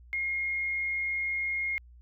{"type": "tone", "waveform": "sine", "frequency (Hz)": 2143, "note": "C7", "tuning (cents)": 41, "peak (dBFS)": -28, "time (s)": [0.13, 1.78], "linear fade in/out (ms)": 0, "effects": ["added 60 Hz sine -50 dBFS peak until 2.01 s"]}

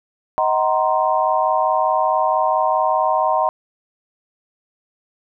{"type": "chord", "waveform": "sine", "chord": "C half-diminished seventh", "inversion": "first", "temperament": "just", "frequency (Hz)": [627.9, 753.5, 941.9, 1046.5], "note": ["Eb5", "Gb5", "Bb5", "C6"], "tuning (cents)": [16, 31, 18, 0], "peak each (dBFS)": [-20, -20, -20, -21], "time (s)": [0.38, 3.49], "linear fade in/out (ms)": 0, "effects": []}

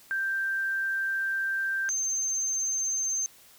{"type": "tone pair in turn", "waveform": "sine", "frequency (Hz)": [1573, 6292], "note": ["G6", "G8"], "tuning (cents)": [6, 6], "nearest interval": "2 octaves", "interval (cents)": 2400, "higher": "second", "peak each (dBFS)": [-26, -26], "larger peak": "neither", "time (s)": [[0.11, 1.89], [1.89, 3.26]], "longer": "first", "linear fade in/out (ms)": 0, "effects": ["white hiss -55 dBFS RMS until 3.58 s"]}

